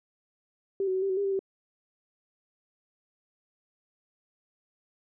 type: tone with pitch steps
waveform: sine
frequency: 390.8 / 374.5 / 376.7 / 391.4 / 375.6 / 401.8 / 391.5 / 386.2 Hz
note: G4 / F#4 / F#4 / G4 / F#4 / G4 / G4 / G4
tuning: -5 / +21 / +31 / -3 / +26 / +43 / -2 / -26 cents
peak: -25 dBFS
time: 0.8-1.392 s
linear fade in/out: 2 ms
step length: 74 ms
effects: none